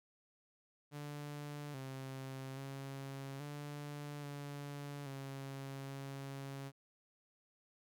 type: tone with pitch steps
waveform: sawtooth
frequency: 146.3 / 133.4 / 136.7 / 145.9 / 143.2 / 136.6 / 137.4 Hz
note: D3 / C3 / C#3 / D3 / D3 / C#3 / C#3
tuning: -6 / +34 / -24 / -11 / -43 / -25 / -15 cents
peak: -40 dBFS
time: 0.91-6.72 s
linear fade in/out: 50 ms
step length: 830 ms
effects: none